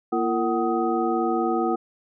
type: tone cluster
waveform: sine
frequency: 235.7 / 340.3 / 457.5 / 751 / 1255 Hz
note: A#3 / F4 / A#4 / F#5 / D#6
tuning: +19 / -45 / -32 / +26 / +15 cents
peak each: -28 / -24 / -29 / -26 / -30 dBFS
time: 0.12-1.76 s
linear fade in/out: 10 ms
effects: none